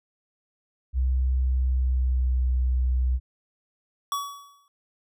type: tone with pitch glide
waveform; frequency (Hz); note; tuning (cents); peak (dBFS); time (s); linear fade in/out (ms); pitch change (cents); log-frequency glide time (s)
sine; 64.2 to 63.06; C2 to B1; -32 to +37; -20; 0.93-3.2; 50; -31; 1.61-2.37
type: tone with exponential decay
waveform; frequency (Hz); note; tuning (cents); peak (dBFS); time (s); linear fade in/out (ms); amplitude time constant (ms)
square; 1132; C#6; +36; -24; 4.12-4.68; 1; 120
effects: none